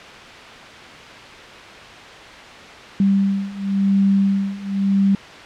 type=beating tone pair; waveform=sine; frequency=196 / 196.94 Hz; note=G3 / G3; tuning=0 / +8 cents; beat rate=0.94 Hz; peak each=-19 / -17 dBFS; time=3-5.15 s; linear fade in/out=2 ms; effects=white hiss -37 dBFS RMS until 5.45 s + low-pass 3000 Hz 12 dB/octave